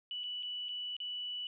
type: tone with dropouts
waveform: sine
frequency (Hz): 2960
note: F#7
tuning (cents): 0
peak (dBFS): -37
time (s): 0.11-1.47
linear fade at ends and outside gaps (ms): 1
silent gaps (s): 0.235-0.239 / 0.426-0.431 / 0.685-0.69 / 0.966-1.002
effects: none